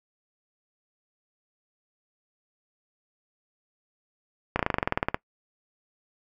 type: slowing click train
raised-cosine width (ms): 0.5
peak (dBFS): -8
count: 14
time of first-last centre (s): 4.56-5.145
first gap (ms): 33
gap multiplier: 1.05
effects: noise-tail reverb RT60 0.1 s tail -23 dB re dry